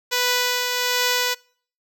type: tone with tremolo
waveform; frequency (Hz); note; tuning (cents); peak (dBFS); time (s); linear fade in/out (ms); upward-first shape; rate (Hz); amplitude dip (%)
5% pulse; 493.9; B4; 0; -6; 0.11-1.35; 20; triangle; 1.3; 40
effects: noise-tail reverb RT60 0.5 s tail -25 dB re dry